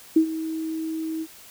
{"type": "tone with ADSR envelope", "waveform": "sine", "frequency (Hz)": 320, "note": "D#4", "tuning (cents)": 49, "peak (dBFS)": -11, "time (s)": [0.16, 1.27], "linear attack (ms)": 6, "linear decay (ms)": 89, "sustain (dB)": -15, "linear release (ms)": 52, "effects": ["white hiss -47 dBFS RMS until 1.5 s"]}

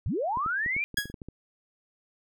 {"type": "linear sweep", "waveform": "sine", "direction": "up", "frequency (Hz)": [61.1, 2432], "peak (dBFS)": -26, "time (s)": [0.06, 0.84], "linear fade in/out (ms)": 0}
{"type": "clicks", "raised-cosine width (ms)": 3, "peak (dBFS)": -27, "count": 11, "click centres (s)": [0.372, 0.462, 0.662, 0.765, 0.943, 0.984, 1.056, 1.1, 1.142, 1.218, 1.286]}
{"type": "tone with exponential decay", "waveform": "sawtooth", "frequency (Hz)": 1661.2, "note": "G#6", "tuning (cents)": 0, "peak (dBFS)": -18, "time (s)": [0.97, 1.12], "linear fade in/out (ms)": 5, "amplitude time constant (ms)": 32}
{"effects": []}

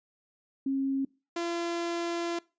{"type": "tone pair in turn", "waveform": ["sine", "sawtooth"], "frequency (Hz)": [270.7, 341.1], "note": ["C#4", "F4"], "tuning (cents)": [-41, -41], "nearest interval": "major third", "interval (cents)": 400, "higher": "second", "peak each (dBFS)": -26, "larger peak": "neither", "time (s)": [[0.66, 1.05], [1.36, 2.39]], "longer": "second", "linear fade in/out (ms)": 5, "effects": ["noise-tail reverb RT60 0.3 s tail -23 dB re dry", "resampled to 16000 Hz"]}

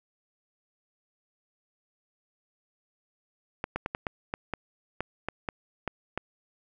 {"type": "clicks", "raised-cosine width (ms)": 0.5, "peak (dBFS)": -15, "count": 12, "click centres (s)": [3.641, 3.76, 3.861, 3.949, 4.068, 4.339, 4.537, 5.006, 5.286, 5.488, 5.877, 6.176], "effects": []}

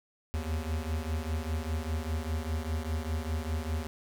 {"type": "beating tone pair", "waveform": "square", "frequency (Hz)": [77.4, 82.4], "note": ["D#2", "E2"], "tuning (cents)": [-9, 0], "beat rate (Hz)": 5, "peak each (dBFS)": [-33, -36], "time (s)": [0.34, 3.87], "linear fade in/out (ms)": 0, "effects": []}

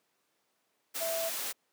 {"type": "tone in noise", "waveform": "sine", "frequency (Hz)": 659.3, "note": "E5", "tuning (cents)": 0, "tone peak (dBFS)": -32, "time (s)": [1, 1.3], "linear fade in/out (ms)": 20, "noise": "white", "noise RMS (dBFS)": -36, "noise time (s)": [0.94, 1.53], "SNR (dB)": 1, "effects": ["pink hiss -75 dBFS RMS until 1.72 s", "high-pass 300 Hz 12 dB/octave"]}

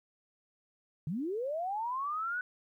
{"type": "linear sweep", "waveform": "sine", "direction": "up", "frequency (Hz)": [135.9, 1502], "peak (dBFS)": -32, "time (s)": [1.07, 2.41], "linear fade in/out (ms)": 2, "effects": ["12-bit"]}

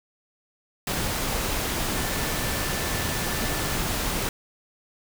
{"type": "tone in noise", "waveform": "sine", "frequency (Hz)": 1760, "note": "A6", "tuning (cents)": 0, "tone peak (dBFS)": -38, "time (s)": [1.97, 3.76], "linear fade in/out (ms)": 2, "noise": "pink", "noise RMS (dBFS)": -27, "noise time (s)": [0.87, 4.29], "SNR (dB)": -14, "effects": []}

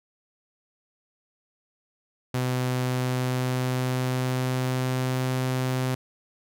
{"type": "tone with pitch glide", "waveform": "sawtooth", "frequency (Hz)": [126.7, 128.84], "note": ["B2", "C3"], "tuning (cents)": [45, -26], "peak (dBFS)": -20, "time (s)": [2.34, 5.95], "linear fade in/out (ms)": 5, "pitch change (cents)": 29, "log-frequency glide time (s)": [2.76, 5.23], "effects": []}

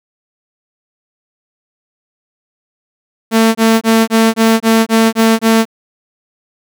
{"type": "tone bursts", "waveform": "sawtooth", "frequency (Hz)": 224.6, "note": "A3", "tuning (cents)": 36, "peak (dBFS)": -3, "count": 9, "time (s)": [3.31, 5.654], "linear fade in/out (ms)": 50, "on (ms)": 240, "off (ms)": 23, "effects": []}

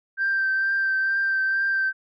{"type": "tone with vibrato", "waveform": "sine", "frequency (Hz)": 1568, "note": "G6", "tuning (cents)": 0, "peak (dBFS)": -19, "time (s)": [0.17, 1.93], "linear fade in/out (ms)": 50, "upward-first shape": "triangle", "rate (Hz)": 2.2, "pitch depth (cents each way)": 20, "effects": ["tanh soft clip ceiling -16 dBFS"]}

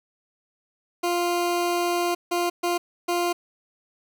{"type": "tone bursts at uneven times", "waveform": "20% pulse", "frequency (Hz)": 349.2, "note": "F4", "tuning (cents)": 0, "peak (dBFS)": -17, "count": 4, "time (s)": [[1.03, 2.15], [2.31, 2.5], [2.63, 2.78], [3.08, 3.33]], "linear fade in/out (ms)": 10, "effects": []}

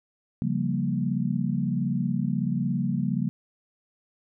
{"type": "chord", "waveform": "sine", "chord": "G half-diminished seventh", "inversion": "second", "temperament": "equal", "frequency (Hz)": [138.59, 174.61, 196, 233.1], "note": ["Db3", "F3", "G3", "Bb3"], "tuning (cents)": [0, 0, 0, 0], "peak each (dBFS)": -29, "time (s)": [0.42, 3.29], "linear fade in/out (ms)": 0, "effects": []}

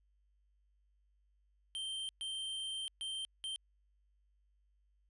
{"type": "tone bursts at uneven times", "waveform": "square", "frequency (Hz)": 3136, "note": "G7", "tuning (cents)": 0, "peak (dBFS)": -39, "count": 4, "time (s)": [[1.75, 2.09], [2.21, 2.88], [3.01, 3.25], [3.44, 3.56]], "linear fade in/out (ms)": 0, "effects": ["added 50 Hz sine -70 dBFS peak until 5.09 s", "resampled to 24000 Hz"]}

